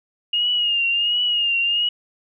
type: tone with vibrato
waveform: sine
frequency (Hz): 2848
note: F7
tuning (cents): +33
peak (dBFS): -17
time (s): 0.33-1.89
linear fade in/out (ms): 5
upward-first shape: triangle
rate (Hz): 1.4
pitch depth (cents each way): 66
effects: none